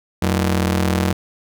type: ring-modulated tone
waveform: sawtooth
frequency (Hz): 136.2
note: C#3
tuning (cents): -30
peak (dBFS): -9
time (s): 0.22-1.13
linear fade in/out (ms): 5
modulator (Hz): 48.4
effects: none